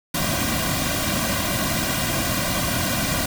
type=noise with comb filter; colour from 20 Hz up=pink; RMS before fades=-23 dBFS; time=0.14-3.26 s; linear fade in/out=5 ms; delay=2.3 ms; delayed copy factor=-1; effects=none

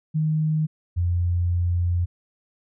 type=tone pair in turn; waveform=sine; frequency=155.56 / 87.56 Hz; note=D#3 / F2; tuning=0 / +5 cents; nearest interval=minor seventh; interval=995 cents; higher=first; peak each=-19 dBFS; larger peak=neither; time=0.14-0.67 / 0.96-2.06 s; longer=second; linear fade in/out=20 ms; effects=none

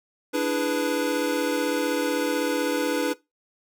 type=chord; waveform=square; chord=E dominant seventh; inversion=third; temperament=equal; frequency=293.7 / 329.6 / 415.3 / 493.9 Hz; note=D4 / E4 / G#4 / B4; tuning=0 / 0 / 0 / 0 cents; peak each=-27 / -31 / -33 / -27 dBFS; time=0.33-3.14 s; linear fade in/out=20 ms; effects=noise-tail reverb RT60 0.2 s tail -19 dB re dry

